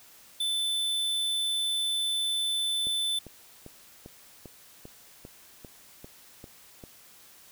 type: tone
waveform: square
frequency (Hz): 3520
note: A7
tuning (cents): 0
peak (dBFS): -27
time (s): 0.4-3.19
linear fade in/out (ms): 5
type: click train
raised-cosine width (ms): 2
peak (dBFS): -30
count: 11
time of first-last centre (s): 2.87-6.838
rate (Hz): 2.52
effects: white hiss -54 dBFS RMS until 7.51 s